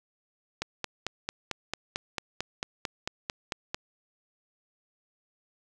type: click train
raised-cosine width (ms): 0.2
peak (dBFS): -13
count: 15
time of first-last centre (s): 0.62-3.745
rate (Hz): 4.48
effects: none